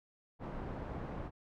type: low-pass noise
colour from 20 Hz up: pink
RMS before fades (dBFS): -42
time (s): 0.39-1.31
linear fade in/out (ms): 50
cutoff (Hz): 1000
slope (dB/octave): 12
effects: none